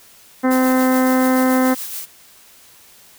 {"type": "harmonic tone", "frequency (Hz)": 257.9, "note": "C4", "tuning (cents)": -25, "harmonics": [1, 2, 3, 4, 5, 6, 7, 8], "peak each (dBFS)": [-14, -20, -24, -26, -28, -30, -31, -32], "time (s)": [0.43, 1.75], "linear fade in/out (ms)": 20}
{"type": "noise with tremolo", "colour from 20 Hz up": "blue", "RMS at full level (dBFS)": -27, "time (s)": [0.5, 2.06], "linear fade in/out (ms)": 20, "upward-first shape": "sine", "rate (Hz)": 7, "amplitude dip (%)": 40}
{"effects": ["white hiss -47 dBFS RMS until 3.18 s"]}